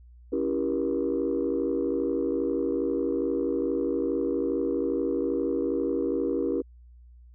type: chord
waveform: sine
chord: C# diminished seventh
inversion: none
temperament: equal with one note detuned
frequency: 277.2 / 329.6 / 392 / 476.5 Hz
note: C#4 / E4 / G4 / Bb4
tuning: 0 / 0 / 0 / +38 cents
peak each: -29 dBFS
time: 0.32-6.62 s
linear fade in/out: 10 ms
effects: tanh soft clip ceiling -17 dBFS + added 60 Hz sine -48 dBFS peak until 7.34 s